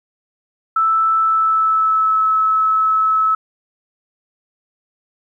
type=tone with pitch glide; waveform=sine; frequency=1318.5 to 1298.1 Hz; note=E6 to E6; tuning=0 to -27 cents; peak=-12 dBFS; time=0.76-3.35 s; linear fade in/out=5 ms; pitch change=-27 cents; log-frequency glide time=1.19-2.24 s; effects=9-bit